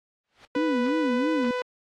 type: noise with exponential growth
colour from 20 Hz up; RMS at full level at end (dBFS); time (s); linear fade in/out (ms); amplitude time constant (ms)
white; -41; 0.24-0.45; 0; 44
type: tone with pitch glide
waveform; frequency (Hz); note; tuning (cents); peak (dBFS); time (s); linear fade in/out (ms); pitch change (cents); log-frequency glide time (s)
sawtooth; 495.1 to 498.8; B4 to B4; +4 to +17; -22; 0.55-1.62; 2; +13; 1.04-1.14
type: tone with vibrato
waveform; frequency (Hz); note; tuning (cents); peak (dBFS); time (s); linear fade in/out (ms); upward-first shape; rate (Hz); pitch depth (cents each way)
sine; 275.9; C#4; -8; -23; 0.56-1.51; 2; sine; 3; 250
effects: low-pass 3000 Hz 12 dB/octave + AAC 48 kbps